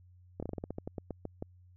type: slowing click train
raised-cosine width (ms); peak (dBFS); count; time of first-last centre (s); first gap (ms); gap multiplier
2; -24; 14; 0.4-1.425; 26; 1.17
effects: added 90 Hz sine -56 dBFS peak until 1.76 s